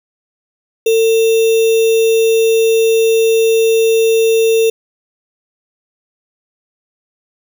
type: tone with sample-and-hold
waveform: sine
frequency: 450 Hz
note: A4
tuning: 39 cents sharp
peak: -8 dBFS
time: 0.86-4.7 s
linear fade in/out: 5 ms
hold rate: 3150 Hz
effects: none